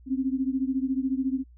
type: beating tone pair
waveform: sine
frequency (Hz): 259.3 / 273.3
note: C4 / C#4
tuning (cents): -15 / -24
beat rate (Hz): 14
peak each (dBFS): -26 / -28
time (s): 0.06-1.44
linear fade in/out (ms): 50
effects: noise-tail reverb RT60 0.1 s tail -26 dB re dry + added 60 Hz sine -49 dBFS peak until 1.57 s